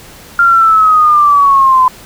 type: linear sweep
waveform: sine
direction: down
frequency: 1396.9 to 1013 Hz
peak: -4 dBFS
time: 0.39-1.88 s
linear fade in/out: 2 ms
effects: pink hiss -35 dBFS RMS until 2.05 s